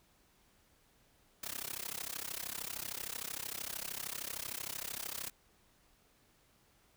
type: noise with amplitude modulation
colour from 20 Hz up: white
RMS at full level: -38 dBFS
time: 1.43-5.3 s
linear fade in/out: 5 ms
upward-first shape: sine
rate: 33.1 Hz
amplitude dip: 95%
effects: pink hiss -69 dBFS RMS until 6.96 s